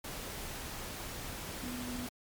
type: tone in noise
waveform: sine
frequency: 246.9 Hz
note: B3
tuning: in tune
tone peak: -39 dBFS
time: 1.63-2.07 s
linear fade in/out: 5 ms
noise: pink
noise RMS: -42 dBFS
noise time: 0.04-2.09 s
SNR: 0 dB
effects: MP3 96 kbps